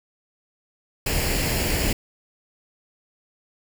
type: noise with comb filter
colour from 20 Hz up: pink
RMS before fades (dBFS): -23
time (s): 1.06-1.93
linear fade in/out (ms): 5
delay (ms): 0.41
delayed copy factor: +0.55
effects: none